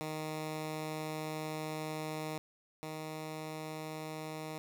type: tone pair in turn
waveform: 10% pulse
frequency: 155.56 / 156.28 Hz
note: D#3 / D#3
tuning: 0 / +8 cents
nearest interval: unison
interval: 8 cents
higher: second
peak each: -29 / -32 dBFS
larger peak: first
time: 0.01-2.38 / 2.83-4.58 s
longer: first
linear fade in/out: 0 ms
effects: none